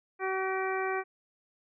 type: harmonic tone with a mistuned harmonic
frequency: 380 Hz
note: F#4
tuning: 46 cents sharp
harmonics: 1 / 2 / 3 / 4 / 5 / 6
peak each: -32 / -35 / -37 / -38 / -39 / -40 dBFS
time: 0.19-1.04 s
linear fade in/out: 50 ms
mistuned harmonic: 6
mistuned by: +40 cents
effects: none